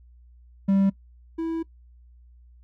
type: tone pair in turn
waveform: triangle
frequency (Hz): 195.5 / 327.5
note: G3 / E4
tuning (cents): -4 / -11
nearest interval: major sixth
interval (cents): 893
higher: second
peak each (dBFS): -15 / -23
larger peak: first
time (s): 0.68-0.9 / 1.38-1.63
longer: second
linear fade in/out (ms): 10
effects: noise-tail reverb RT60 0.1 s tail -21 dB re dry + added 60 Hz sine -49 dBFS peak until 2.63 s